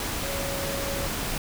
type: tone in noise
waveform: sine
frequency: 554.4 Hz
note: C#5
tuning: in tune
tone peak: -33 dBFS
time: 0.23-1.07 s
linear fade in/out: 2 ms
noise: pink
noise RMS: -30 dBFS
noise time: 0-1.38 s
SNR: -6 dB
effects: none